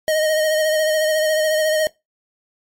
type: tone with vibrato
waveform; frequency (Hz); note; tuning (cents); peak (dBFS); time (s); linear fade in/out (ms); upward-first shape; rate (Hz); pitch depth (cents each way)
square; 622.3; D#5; 0; -16; 0.08-1.87; 0; sine; 14; 28
effects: noise-tail reverb RT60 0.2 s tail -21 dB re dry + MP3 64 kbps